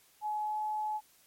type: tone with pitch glide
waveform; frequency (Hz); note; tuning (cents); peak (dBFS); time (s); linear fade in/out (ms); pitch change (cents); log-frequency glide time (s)
sine; 848 to 853.9; G#5 to G#5; +36 to +48; -31; 0.21-1.01; 50; +12; 0.42-0.58
effects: white hiss -64 dBFS RMS until 1.26 s + MP3 64 kbps